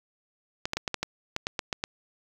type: clicks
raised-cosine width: 0.2 ms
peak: -11 dBFS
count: 11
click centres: 0.655 / 0.734 / 0.77 / 0.878 / 0.943 / 1.03 / 1.364 / 1.469 / 1.592 / 1.728 / 1.839 s
effects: 7-bit